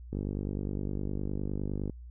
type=click train; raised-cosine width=3 ms; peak=-21 dBFS; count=89; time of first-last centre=0.13-1.897 s; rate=49.8 Hz; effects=added 60 Hz sine -43 dBFS peak until 2.1 s